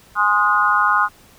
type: chord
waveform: sine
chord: Ab dominant seventh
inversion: none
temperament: equal with one note detuned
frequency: 830.6 / 1046.5 / 1244.5 / 1443.7 Hz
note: Ab5 / C6 / Eb6 / Gb6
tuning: 0 / 0 / 0 / -43 cents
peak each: -22 / -19 / -17 / -18 dBFS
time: 0.15-1.09 s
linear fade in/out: 50 ms
effects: pink hiss -49 dBFS RMS until 1.38 s